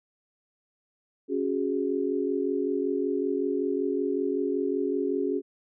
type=chord; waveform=sine; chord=C# suspended fourth; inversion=none; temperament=equal; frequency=277.2 / 370 / 415.3 Hz; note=C#4 / F#4 / G#4; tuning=0 / 0 / 0 cents; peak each=-29 dBFS; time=1.28-5.42 s; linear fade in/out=50 ms; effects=none